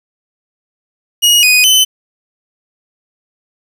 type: tone with pitch steps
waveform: sawtooth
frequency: 2887 / 2487 / 3039 Hz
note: F#7 / D#7 / F#7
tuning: -43 / -1 / +46 cents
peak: -3 dBFS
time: 1.22-1.85 s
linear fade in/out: 20 ms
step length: 210 ms
effects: 7-bit